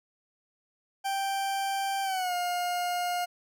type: tone with pitch glide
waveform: 40% pulse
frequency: 784 to 710.7 Hz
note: G5 to F5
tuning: 0 to +30 cents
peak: -27 dBFS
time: 1.04-3.26 s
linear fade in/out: 20 ms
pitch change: -170 cents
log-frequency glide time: 2.03-2.34 s
effects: none